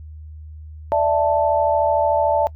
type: chord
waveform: sine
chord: D suspended second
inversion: none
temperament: just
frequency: 587.3 / 660.7 / 881 Hz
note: D5 / E5 / A5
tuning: 0 / +4 / +2 cents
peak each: -19 dBFS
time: 0.92-2.47 s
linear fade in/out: 0 ms
effects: noise-tail reverb RT60 0.1 s tail -22 dB re dry + added 77 Hz sine -34 dBFS peak until 2.55 s